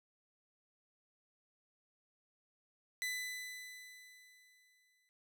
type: tone with exponential decay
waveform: sawtooth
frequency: 2000 Hz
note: B6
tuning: 21 cents sharp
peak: -32 dBFS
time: 3.02-5.09 s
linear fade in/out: 0 ms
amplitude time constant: 450 ms
effects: noise-tail reverb RT60 0.3 s tail -25 dB re dry